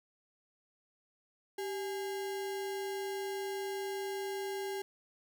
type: tone with sample-and-hold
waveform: sine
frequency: 390 Hz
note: G4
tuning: 9 cents flat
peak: -35 dBFS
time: 1.58-4.82 s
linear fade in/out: 5 ms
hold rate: 1225 Hz
effects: none